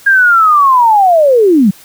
sine linear sweep, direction down, 1626 to 177 Hz, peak -4 dBFS, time 0.06-1.71 s, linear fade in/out 10 ms, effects white hiss -39 dBFS RMS until 1.84 s

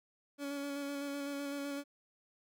30% pulse tone with vibrato, 282.6 Hz, C#4, 34 cents sharp, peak -35 dBFS, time 0.38-1.84 s, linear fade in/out 50 ms, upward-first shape square, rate 7.9 Hz, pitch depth 16 cents each way, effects none

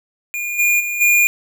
square tone with level steps, 2423 Hz, D#7, 47 cents flat, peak -22 / -13 / -21 / -11 dBFS, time 0.34-1.27 s, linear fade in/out 0 ms, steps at 0.58 / 0.79 / 1 s, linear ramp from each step 20 ms, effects none

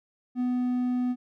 triangle tone, 248.7 Hz, B3, 12 cents sharp, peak -22 dBFS, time 0.35-1.16 s, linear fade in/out 50 ms, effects none

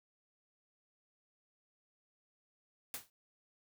white noise with exponential decay, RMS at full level -38 dBFS, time 2.94-3.1 s, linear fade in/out 1 ms, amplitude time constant 33 ms, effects none

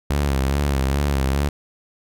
sawtooth tone with vibrato, 69.3 Hz, C#2, in tune, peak -14 dBFS, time 0.1-1.49 s, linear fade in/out 5 ms, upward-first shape sine, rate 2.4 Hz, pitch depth 75 cents each way, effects none

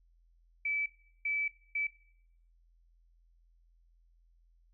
sine tone bursts at uneven times, 2306 Hz, D7, 32 cents flat, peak -30 dBFS, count 3, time 0.65-0.86 / 1.25-1.48 / 1.75-1.87 s, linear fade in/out 5 ms, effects noise-tail reverb RT60 0.7 s tail -19 dB re dry + added 42 Hz sine -63 dBFS peak until 4.73 s

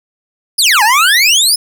25% pulse exponential two-way sweep, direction down then up, 5274 to 810 to 5274 Hz, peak -3 dBFS, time 0.58-1.56 s, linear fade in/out 10 ms, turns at 0.83 s, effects none

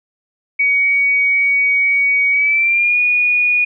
sine tone with pitch glide, 2251 to 2455 Hz, C#7 to D#7, +26 to -24 cents, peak -11 dBFS, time 0.59-3.65 s, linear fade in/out 10 ms, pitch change +150 cents, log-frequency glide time 2.31-2.99 s, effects none

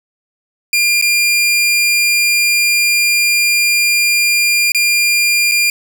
sawtooth tone with dropouts, 2400 Hz, D7, 37 cents sharp, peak -7 dBFS, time 0.73-5.7 s, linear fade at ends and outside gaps 2 ms, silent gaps 1.014-1.023 / 4.72-4.747 / 5.514-5.518 s, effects none

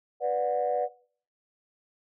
sine chord, B minor, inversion none, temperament equal with one note detuned, 493.9 / 587.3 / 729.4 Hz, B4 / D5 / F#5, 0 / 0 / -25 cents, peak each -28 dBFS, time 0.2-0.89 s, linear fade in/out 50 ms, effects noise-tail reverb RT60 0.5 s tail -20 dB re dry + tanh soft clip ceiling -17 dBFS

